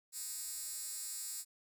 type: tone with high-pass filter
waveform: 10% pulse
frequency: 311.1 Hz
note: D#4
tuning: in tune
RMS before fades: -43 dBFS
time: 0.12-1.45 s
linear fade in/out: 50 ms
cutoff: 7900 Hz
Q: 1.6
effects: none